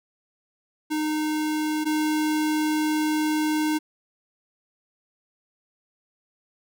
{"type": "tone pair in turn", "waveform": "square", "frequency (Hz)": [307.2, 307.2], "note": ["D#4", "D#4"], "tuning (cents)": [-22, -22], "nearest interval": "unison", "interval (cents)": 0, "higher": "neither", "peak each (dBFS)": [-24, -22], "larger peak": "second", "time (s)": [[0.9, 1.85], [1.85, 3.79]], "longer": "second", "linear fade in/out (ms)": 20, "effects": []}